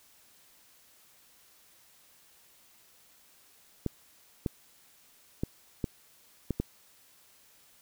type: clicks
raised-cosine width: 3 ms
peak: -16 dBFS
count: 6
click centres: 3.863 / 4.462 / 5.435 / 5.842 / 6.507 / 6.6 s
effects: white hiss -61 dBFS RMS until 7.81 s